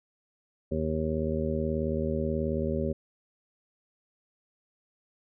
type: harmonic tone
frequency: 78.5 Hz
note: D#2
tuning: 16 cents sharp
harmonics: 1 / 2 / 3 / 4 / 5 / 6 / 7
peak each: -33 / -34 / -32 / -44 / -33 / -39 / -34 dBFS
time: 0.71-2.93 s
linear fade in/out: 10 ms
effects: none